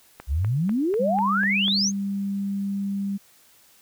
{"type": "click train", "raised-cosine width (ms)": 0.5, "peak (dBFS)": -22, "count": 7, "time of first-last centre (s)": [0.2, 1.681], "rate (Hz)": 4.05}
{"type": "exponential sweep", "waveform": "sine", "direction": "up", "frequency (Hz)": [61.3, 6740], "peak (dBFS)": -20, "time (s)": [0.27, 1.92], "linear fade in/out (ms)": 50}
{"type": "tone", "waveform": "sine", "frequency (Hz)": 198.5, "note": "G3", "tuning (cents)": 22, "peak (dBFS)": -24, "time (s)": [0.99, 3.18], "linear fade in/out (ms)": 20}
{"effects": ["white hiss -56 dBFS RMS until 3.81 s"]}